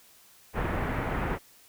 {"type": "low-pass noise", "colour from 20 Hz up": "pink", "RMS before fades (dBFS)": -30, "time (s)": [0.53, 1.39], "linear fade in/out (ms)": 50, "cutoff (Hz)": 2100, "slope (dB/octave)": 24, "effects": ["white hiss -57 dBFS RMS until 1.68 s"]}